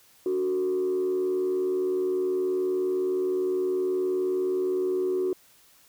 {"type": "tone with frequency modulation", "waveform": "sine", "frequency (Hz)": 370, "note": "F#4", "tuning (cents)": 0, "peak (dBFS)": -22, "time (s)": [0.26, 5.33], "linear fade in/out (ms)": 2, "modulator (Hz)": 79.3, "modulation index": 0.45, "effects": ["tanh soft clip ceiling -20 dBFS", "white hiss -58 dBFS RMS until 5.88 s"]}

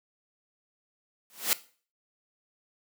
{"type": "noise with exponential growth", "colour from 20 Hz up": "white", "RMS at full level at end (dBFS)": -21, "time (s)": [1.3, 1.53], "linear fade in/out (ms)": 0, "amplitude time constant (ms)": 48, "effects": ["noise-tail reverb RT60 0.4 s tail -17 dB re dry", "high-pass 200 Hz 12 dB/octave"]}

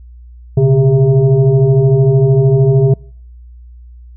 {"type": "tone with frequency modulation", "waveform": "sine", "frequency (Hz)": 138.59, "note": "C#3", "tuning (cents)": 0, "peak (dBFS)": -6, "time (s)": [0.57, 2.94], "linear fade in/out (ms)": 5, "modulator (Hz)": 264, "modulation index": 1, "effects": ["noise-tail reverb RT60 0.6 s tail -26 dB re dry", "added 60 Hz sine -33 dBFS peak until 4.16 s"]}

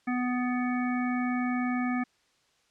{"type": "harmonic tone", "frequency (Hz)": 248.4, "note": "B3", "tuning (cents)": 10, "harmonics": [1, 3, 5, 7, 9], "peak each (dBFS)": [-27, -36, -38, -39, -39], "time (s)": [0.07, 2.04], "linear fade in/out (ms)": 10, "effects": ["white hiss -68 dBFS RMS until 2.7 s", "low-pass 6000 Hz 12 dB/octave"]}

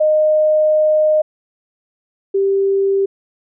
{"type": "tone pair in turn", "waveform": "sine", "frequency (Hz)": [616, 392.1], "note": ["D#5", "G4"], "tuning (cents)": [-17, 0], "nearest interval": "minor sixth", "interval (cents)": 783, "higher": "first", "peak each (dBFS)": [-10, -12], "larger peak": "first", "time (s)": [[0, 1.22], [2.34, 3.06]], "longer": "first", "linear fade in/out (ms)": 10, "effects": []}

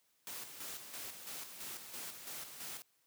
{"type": "noise with tremolo", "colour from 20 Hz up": "white", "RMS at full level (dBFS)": -45, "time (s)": [0.27, 2.82], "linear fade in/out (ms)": 0, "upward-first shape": "square", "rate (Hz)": 3, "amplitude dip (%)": 50, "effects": ["white hiss -75 dBFS RMS until 3.06 s", "high-pass 100 Hz 12 dB/octave"]}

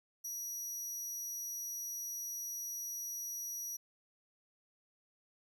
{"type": "tone", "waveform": "sawtooth", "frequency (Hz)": 5800, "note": "F#8", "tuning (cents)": -35, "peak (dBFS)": -37, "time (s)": [0.24, 3.77], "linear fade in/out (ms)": 10, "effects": []}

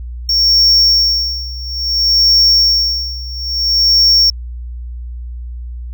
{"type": "tone with tremolo", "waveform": "triangle", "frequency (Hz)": 5490, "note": "F8", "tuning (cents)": -31, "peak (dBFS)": -5, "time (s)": [0.29, 4.3], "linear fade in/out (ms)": 2, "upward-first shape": "sine", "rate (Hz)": 0.59, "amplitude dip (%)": 90, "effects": ["added 60 Hz sine -23 dBFS peak until 5.93 s"]}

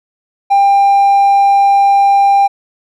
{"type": "tone", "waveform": "triangle", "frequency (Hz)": 796, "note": "G5", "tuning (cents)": 26, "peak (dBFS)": -3, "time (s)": [0.5, 2.48], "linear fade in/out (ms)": 20, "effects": ["tanh soft clip ceiling 0 dBFS"]}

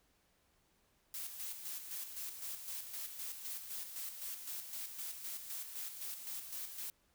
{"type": "noise with tremolo", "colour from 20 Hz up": "blue", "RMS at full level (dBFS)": -43, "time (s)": [1.14, 6.9], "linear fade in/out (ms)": 2, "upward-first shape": "square", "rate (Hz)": 3.9, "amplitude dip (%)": 50, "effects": ["pink hiss -74 dBFS RMS until 7.14 s"]}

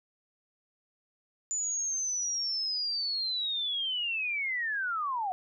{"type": "linear sweep", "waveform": "sine", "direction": "down", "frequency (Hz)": [7040, 719], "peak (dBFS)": -29, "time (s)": [1.51, 5.32], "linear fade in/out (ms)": 0, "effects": []}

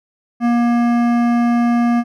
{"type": "tone with hard clipping", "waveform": "sine", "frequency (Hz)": 237.6, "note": "A#3", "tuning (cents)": 33, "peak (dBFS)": -14, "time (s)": [0.4, 2.04], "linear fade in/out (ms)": 50, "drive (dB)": 14, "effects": []}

